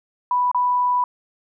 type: tone with dropouts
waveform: sine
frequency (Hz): 987.8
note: B5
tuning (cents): 0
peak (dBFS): -16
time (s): 0.31-1.04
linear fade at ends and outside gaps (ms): 2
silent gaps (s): 0.515-0.546
effects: none